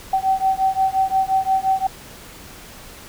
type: beating tone pair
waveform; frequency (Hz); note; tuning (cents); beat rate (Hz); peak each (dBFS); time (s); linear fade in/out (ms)
sine; 764 / 769.7; G5 / G5; -45 / -32; 5.7; -19; 0.13-1.87; 5
effects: pink hiss -40 dBFS RMS until 3.08 s